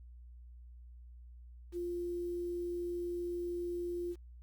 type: tone with quantisation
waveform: sine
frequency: 349.4 Hz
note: F4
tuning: 1 cent sharp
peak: -35 dBFS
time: 1.72-4.16 s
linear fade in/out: 50 ms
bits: 10
effects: added 60 Hz sine -50 dBFS peak until 4.42 s + Opus 48 kbps